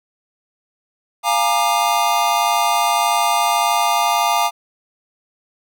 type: chord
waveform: square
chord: Bb dominant seventh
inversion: second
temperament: equal with one note detuned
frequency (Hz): 698.5 / 830.6 / 932.3 / 1198.6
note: F5 / Ab5 / Bb5 / D6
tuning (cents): 0 / 0 / 0 / +35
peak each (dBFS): -21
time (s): 1.23-4.51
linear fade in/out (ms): 50
effects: none